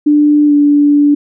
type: tone with pitch glide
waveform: sine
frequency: 295.9 to 290.6 Hz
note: D4 to D4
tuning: +13 to -18 cents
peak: -5 dBFS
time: 0.06-1.15 s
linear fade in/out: 10 ms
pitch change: -31 cents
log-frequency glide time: 0.46-0.53 s
effects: none